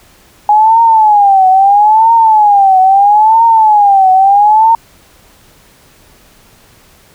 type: tone with vibrato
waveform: sine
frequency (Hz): 830.6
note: G#5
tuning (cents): 0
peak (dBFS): -3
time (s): 0.49-4.75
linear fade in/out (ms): 2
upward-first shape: triangle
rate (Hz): 0.76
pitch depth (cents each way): 190
effects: pink hiss -44 dBFS RMS until 7.14 s